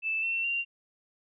sine tone with pitch steps, 2637 / 2702 / 2768 Hz, E7 / E7 / F7, 0 / +42 / -16 cents, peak -27 dBFS, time 0.02-0.65 s, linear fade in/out 50 ms, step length 210 ms, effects none

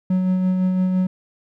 triangle tone with tremolo, 185 Hz, F#3, in tune, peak -13 dBFS, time 0.1-1.07 s, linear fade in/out 5 ms, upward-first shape sine, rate 5.9 Hz, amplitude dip 30%, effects none

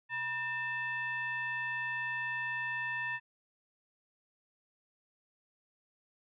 sine tone with frequency modulation, 1800 Hz, A6, 39 cents sharp, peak -33 dBFS, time 0.09-3.2 s, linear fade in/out 50 ms, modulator 836 Hz, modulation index 0.8, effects none

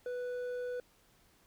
sine tone with hard clipping, 493.9 Hz, B4, in tune, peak -37 dBFS, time 0.06-0.8 s, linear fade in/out 2 ms, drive 5 dB, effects pink hiss -67 dBFS RMS until 1.46 s

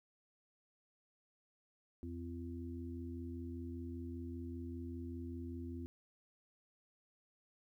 harmonic tone, 85.1 Hz, F2, 44 cents flat, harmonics 1 / 3 / 4, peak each -45 / -46 / -50 dBFS, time 2.03-5.86 s, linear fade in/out 0 ms, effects 13-bit

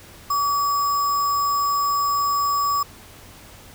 sine tone with sample-and-hold, 1144 Hz, D6, 46 cents flat, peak -18 dBFS, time 0.3-2.83 s, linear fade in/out 5 ms, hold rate 6300 Hz, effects added 93 Hz sine -51 dBFS peak until 3.74 s + pink hiss -45 dBFS RMS until 3.74 s

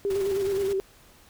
sine tone with vibrato, 392 Hz, G4, in tune, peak -23 dBFS, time 0.05-0.8 s, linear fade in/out 0 ms, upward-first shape square, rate 9.5 Hz, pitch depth 37 cents each way
pink noise with tremolo, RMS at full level -38 dBFS, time 0.1-0.73 s, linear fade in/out 2 ms, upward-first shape triangle, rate 20 Hz, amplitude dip 55%
effects pink hiss -55 dBFS RMS until 1.29 s

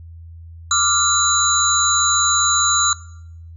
sine tone cluster, 1178 / 1383 / 3965 / 6710 / 7100 Hz, D6 / F6 / B7 / G#8 / A8, +5 / -17 / +6 / +17 / +15 cents, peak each -20 dBFS, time 0.71-2.93 s, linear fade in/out 2 ms, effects noise-tail reverb RT60 0.7 s tail -20 dB re dry + added 83 Hz sine -35 dBFS peak until 3.56 s

